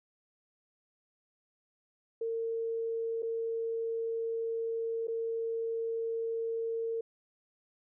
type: tone with dropouts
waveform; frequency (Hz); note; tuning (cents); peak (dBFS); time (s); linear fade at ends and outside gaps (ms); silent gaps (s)
sine; 455.8; A#4; -39; -31; 2.21-7.01; 5; 3.223-3.229 / 5.072-5.081
effects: none